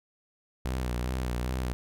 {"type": "tone with vibrato", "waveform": "sawtooth", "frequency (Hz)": 62.2, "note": "B1", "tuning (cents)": 13, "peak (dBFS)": -25, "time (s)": [0.65, 1.73], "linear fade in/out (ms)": 0, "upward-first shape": "sine", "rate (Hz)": 2.5, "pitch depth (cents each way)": 56, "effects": []}